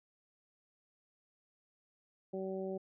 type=harmonic tone; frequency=190.3 Hz; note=F#3; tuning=49 cents sharp; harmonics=1 / 2 / 3 / 4; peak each=-42 / -39 / -43 / -51 dBFS; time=2.33-2.78 s; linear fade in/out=10 ms; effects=none